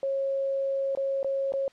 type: tone with dropouts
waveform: sine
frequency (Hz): 545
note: C#5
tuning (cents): -29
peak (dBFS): -25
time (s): 0.03-1.68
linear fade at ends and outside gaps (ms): 1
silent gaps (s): 0.951-0.973 / 1.23-1.245 / 1.522-1.537
effects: white hiss -59 dBFS RMS until 1.72 s + low-pass 4000 Hz 12 dB/octave